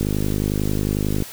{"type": "click train", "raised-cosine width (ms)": 3, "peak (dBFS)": -9, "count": 63, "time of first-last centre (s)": [0.01, 1.223], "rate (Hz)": 51.1, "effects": ["white hiss -37 dBFS RMS until 1.32 s"]}